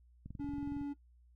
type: click train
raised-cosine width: 5 ms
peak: -34 dBFS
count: 13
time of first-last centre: 0.26-0.813 s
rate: 21.7 Hz
type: tone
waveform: triangle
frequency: 285.3 Hz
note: C#4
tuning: 50 cents sharp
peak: -34 dBFS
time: 0.39-0.94 s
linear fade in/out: 20 ms
effects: noise-tail reverb RT60 0.1 s tail -18 dB re dry + added 60 Hz sine -61 dBFS peak until 1.35 s